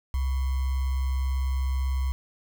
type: tone with sample-and-hold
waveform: sine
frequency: 65.9 Hz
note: C2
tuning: 13 cents sharp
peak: -23 dBFS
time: 0.14-2.12 s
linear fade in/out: 0 ms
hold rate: 1050 Hz
effects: none